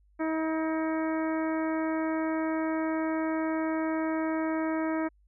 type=harmonic tone with a mistuned harmonic; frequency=318.7 Hz; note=D#4; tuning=42 cents sharp; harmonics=1 / 2 / 3 / 4 / 5 / 6 / 7; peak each=-28 / -34 / -38 / -40 / -42 / -44 / -45 dBFS; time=0.19-5.09 s; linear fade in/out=20 ms; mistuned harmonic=6; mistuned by=-34 cents; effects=added 50 Hz sine -60 dBFS peak until 5.27 s